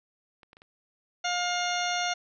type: clicks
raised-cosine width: 0.3 ms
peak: -35 dBFS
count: 4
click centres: 0.432 / 0.531 / 0.569 / 0.619 s
type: harmonic tone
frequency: 710 Hz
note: F5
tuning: 28 cents sharp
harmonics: 1 / 2 / 3 / 4 / 5 / 6 / 8 / 9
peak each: -30 / -33 / -35 / -36 / -37 / -38 / -39 / -40 dBFS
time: 1.24-2.14 s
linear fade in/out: 10 ms
effects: none